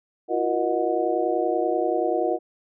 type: tone cluster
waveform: sine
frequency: 335.8 / 366.2 / 474.2 / 622 / 730 Hz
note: E4 / F#4 / A#4 / D#5 / F#5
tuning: +32 / -18 / +30 / -1 / -24 cents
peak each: -27 dBFS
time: 0.28-2.39 s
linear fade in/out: 50 ms
effects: none